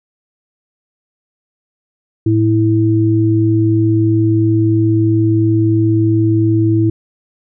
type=tone pair together; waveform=sine; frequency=110 / 327 Hz; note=A2 / E4; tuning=0 / -14 cents; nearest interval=octave + perfect fifth; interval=1886 cents; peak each=-12 dBFS; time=2.26-6.9 s; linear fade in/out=5 ms; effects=none